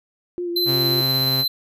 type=tone with vibrato; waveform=sine; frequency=349.2 Hz; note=F4; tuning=in tune; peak=-23 dBFS; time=0.38-1.01 s; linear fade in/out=0 ms; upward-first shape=sine; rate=5.6 Hz; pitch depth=28 cents each way
type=tone with tremolo; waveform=square; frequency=4062 Hz; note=B7; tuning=48 cents sharp; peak=-18 dBFS; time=0.56-1.48 s; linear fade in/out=5 ms; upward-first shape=sine; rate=17 Hz; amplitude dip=25%
type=tone; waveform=sawtooth; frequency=130.81 Hz; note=C3; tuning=in tune; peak=-19 dBFS; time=0.65-1.45 s; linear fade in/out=50 ms
effects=none